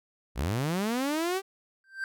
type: linear sweep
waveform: sawtooth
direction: up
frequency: 50.7 to 394.6 Hz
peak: -23 dBFS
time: 0.35-1.42 s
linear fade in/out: 50 ms
type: tone with exponential growth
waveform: triangle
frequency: 1566 Hz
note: G6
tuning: 2 cents flat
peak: -25 dBFS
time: 1.84-2.04 s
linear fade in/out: 1 ms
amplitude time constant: 43 ms
effects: none

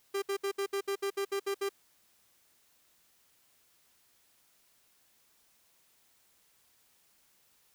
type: tone bursts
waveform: 45% pulse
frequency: 396 Hz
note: G4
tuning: 18 cents sharp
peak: -30 dBFS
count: 11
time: 0.14-1.692 s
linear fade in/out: 10 ms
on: 82 ms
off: 65 ms
effects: white hiss -68 dBFS RMS until 7.74 s

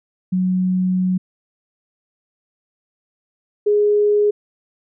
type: tone pair in turn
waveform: sine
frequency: 184.3 / 415.4 Hz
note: F#3 / G#4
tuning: -7 / 0 cents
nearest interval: octave + major second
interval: 1407 cents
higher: second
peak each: -15 / -12 dBFS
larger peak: second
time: 0.32-1.18 / 3.66-4.31 s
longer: first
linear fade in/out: 10 ms
effects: none

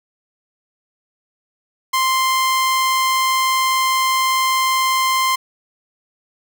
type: tone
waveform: sawtooth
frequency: 1046.5 Hz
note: C6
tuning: in tune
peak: -11 dBFS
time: 1.93-5.36 s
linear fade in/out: 10 ms
effects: none

